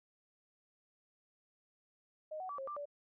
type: tone with pitch steps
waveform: sine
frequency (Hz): 619 / 746 / 1152 / 538 / 1182 / 578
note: D#5 / F#5 / D6 / C5 / D6 / D5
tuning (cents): -9 / +14 / -34 / +48 / +11 / -28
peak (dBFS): -40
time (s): 2.31-2.856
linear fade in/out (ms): 10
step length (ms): 91
effects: none